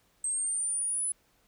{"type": "linear sweep", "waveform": "sine", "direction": "up", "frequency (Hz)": [8260, 10110], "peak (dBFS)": -28, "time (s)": [0.24, 1.12], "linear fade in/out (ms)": 2, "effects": ["pink hiss -68 dBFS RMS until 1.47 s"]}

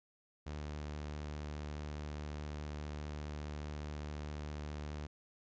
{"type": "tone", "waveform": "sawtooth", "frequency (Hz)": 74.6, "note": "D2", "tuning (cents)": 28, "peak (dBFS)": -37, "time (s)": [0.46, 5.07], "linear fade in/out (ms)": 10, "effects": ["resampled to 16000 Hz"]}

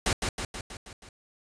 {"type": "noise with echo", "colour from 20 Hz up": "pink", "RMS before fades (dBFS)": -25, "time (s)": [0.06, 0.13], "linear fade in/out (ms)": 2, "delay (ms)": 160, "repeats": 6, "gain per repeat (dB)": -4, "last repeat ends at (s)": 1.09, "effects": ["resampled to 22050 Hz"]}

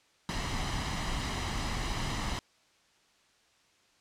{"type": "noise with comb filter", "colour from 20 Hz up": "pink", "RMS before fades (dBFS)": -33, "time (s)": [0.29, 2.39], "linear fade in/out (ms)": 0, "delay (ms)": 1, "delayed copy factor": 0.5, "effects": ["white hiss -66 dBFS RMS until 4 s", "low-pass 6000 Hz 12 dB/octave"]}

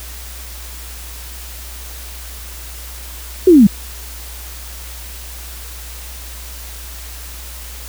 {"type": "linear sweep", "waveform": "sine", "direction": "down", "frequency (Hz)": [387.4, 182.2], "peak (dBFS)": -3, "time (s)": [3.47, 3.67], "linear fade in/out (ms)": 5, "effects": ["added 60 Hz sine -31 dBFS peak until 7.88 s", "white hiss -34 dBFS RMS until 7.88 s"]}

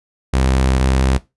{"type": "tone pair in turn", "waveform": "sawtooth", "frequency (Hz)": [65.41, 65.66], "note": ["C2", "C2"], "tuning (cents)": [0, 7], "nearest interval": "unison", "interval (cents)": 7, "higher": "second", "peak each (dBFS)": -9, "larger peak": "neither", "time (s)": [[0.33, 0.79], [0.79, 1.18]], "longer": "first", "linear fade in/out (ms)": 10, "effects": ["noise-tail reverb RT60 0.2 s tail -17 dB re dry", "resampled to 24000 Hz"]}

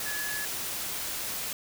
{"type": "tone in noise", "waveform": "sine", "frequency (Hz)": 1700, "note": "G#6", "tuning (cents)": 40, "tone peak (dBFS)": -34, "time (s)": [0.06, 0.45], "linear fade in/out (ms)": 2, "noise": "white", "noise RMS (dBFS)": -34, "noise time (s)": [0, 1.53], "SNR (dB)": -3, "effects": []}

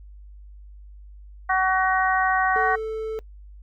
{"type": "harmonic tone", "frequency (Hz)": 376.1, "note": "F#4", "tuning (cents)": 28, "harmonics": [2, 3, 4, 5], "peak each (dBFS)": [-22, -24, -25, -26], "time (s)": [1.49, 2.76], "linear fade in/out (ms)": 10}
{"type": "tone", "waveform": "triangle", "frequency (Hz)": 440, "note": "A4", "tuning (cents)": 0, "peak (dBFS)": -24, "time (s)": [2.56, 3.19], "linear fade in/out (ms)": 0}
{"effects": ["noise-tail reverb RT60 0.1 s tail -24 dB re dry", "added 50 Hz sine -41 dBFS peak until 3.62 s"]}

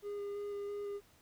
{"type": "tone with vibrato", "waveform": "triangle", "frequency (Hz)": 407.2, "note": "G#4", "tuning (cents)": -34, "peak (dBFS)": -36, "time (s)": [0.02, 1.01], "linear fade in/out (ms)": 50, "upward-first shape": "square", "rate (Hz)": 3, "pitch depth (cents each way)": 9, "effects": ["pink hiss -66 dBFS RMS until 1.21 s"]}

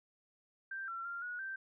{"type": "tone with pitch steps", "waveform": "sine", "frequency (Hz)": [1572, 1356, 1390, 1457, 1563], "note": ["G6", "E6", "F6", "F#6", "G6"], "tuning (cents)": [4, 49, -9, -27, -6], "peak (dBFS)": -39, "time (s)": [0.71, 1.56], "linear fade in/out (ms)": 5, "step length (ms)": 170, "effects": []}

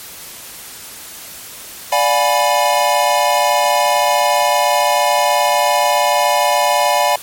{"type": "chord", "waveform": "square", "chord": "D diminished seventh", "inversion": "none", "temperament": "equal with one note detuned", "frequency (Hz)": [587.3, 716.8, 830.6, 987.8], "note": ["D5", "F5", "Ab5", "Cb6"], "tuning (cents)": [0, 45, 0, 0], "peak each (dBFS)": -18, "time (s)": [1.92, 7.16], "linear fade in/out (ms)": 5, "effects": ["white hiss -33 dBFS RMS until 7.22 s", "MP3 64 kbps"]}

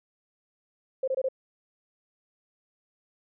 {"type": "tone bursts", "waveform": "sine", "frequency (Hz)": 526, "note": "C5", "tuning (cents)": 9, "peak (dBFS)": -24, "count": 4, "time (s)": [1.03, 1.287], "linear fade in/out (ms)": 5, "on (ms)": 47, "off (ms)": 23, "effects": []}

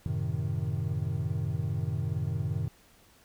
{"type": "chord", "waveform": "triangle", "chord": "F# diminished seventh", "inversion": "none", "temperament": "equal", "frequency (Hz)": [92.5, 110, 130.81, 155.56], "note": ["F#2", "A2", "C3", "Eb3"], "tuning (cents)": [0, 0, 0, 0], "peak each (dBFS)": -32, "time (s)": [0.06, 2.68], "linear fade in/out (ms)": 0, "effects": ["pink hiss -60 dBFS RMS until 3.24 s"]}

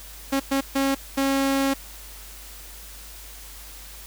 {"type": "tone bursts at uneven times", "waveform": "sawtooth", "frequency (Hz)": 272.7, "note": "C#4", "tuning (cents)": -28, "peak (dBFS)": -16, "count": 4, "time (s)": [[0.32, 0.4], [0.51, 0.61], [0.75, 0.95], [1.17, 1.74]], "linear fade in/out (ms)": 10, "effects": ["added 50 Hz sine -43 dBFS peak until 4.06 s", "white hiss -43 dBFS RMS until 4.06 s"]}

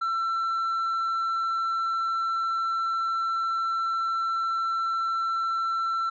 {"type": "tone with tanh clipping", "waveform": "sine", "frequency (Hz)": 1343, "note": "E6", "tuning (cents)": 32, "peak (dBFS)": -25, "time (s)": [0.01, 6.1], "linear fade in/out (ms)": 10, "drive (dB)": 3, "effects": []}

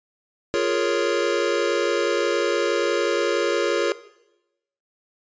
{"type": "chord", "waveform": "square", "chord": "Bb minor seventh", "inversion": "second", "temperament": "equal", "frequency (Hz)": [349.2, 415.3, 466.2, 554.4], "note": ["F4", "Ab4", "Bb4", "Db5"], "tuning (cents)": [0, 0, 0, 0], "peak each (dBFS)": -26, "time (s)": [0.54, 3.92], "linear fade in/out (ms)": 0, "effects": ["noise-tail reverb RT60 0.9 s tail -17 dB re dry", "resampled to 16000 Hz"]}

